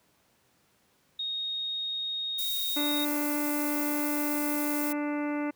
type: tone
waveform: sine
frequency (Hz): 3729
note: A#7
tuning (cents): 0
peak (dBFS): -30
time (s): 1.19-3.05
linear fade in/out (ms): 5
type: noise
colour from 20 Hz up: violet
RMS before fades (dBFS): -34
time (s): 2.38-4.93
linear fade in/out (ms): 10
type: harmonic tone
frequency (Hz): 294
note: D4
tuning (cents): +2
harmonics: 1 / 2 / 3 / 4 / 5 / 6 / 7 / 8 / 9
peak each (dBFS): -29 / -37 / -40 / -44 / -43 / -52 / -43 / -51 / -49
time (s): 2.76-5.51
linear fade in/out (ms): 10
effects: pink hiss -67 dBFS RMS until 5.55 s + high-pass 100 Hz 12 dB/octave